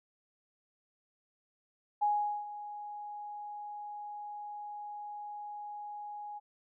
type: tone with ADSR envelope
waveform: sine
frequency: 830.6 Hz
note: G#5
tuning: in tune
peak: -25 dBFS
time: 2.01-6.4 s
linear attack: 18 ms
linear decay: 420 ms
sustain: -15 dB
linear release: 26 ms
effects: none